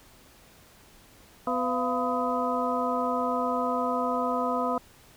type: harmonic tone with a mistuned harmonic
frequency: 251.1 Hz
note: B3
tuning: 29 cents sharp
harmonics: 1 / 2 / 3 / 4 / 5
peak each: -31 / -31 / -31 / -31 / -31 dBFS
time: 1.47-4.78 s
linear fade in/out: 2 ms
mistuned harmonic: 3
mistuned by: -150 cents
effects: pink hiss -55 dBFS RMS until 5.16 s